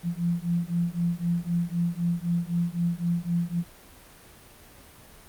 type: beating tone pair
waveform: sine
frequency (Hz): 170 / 173.9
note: F3 / F3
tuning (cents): -46 / -7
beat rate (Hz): 3.9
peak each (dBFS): -27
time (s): 0.03-3.64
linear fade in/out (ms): 50
effects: pink hiss -50 dBFS RMS until 5.28 s + Opus 32 kbps